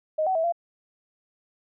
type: tone with pitch steps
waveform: sine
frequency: 623 / 754 / 650 / 685 Hz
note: D#5 / F#5 / E5 / F5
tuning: +2 / +32 / -24 / -34 cents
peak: -21 dBFS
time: 0.18-0.524 s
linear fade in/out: 10 ms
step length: 86 ms
effects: none